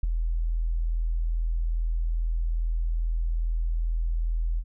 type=tone with ADSR envelope; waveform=sine; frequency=41.2 Hz; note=E1; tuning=in tune; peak=-18 dBFS; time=0.03-4.64 s; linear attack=6 ms; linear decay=13 ms; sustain=-5 dB; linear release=58 ms; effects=none